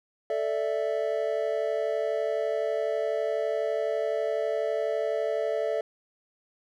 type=chord; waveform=triangle; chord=A suspended fourth; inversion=none; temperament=equal; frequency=440 / 587.3 / 659.3 Hz; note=A4 / D5 / E5; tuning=0 / 0 / 0 cents; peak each=-28 dBFS; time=0.3-5.81 s; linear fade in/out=2 ms; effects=none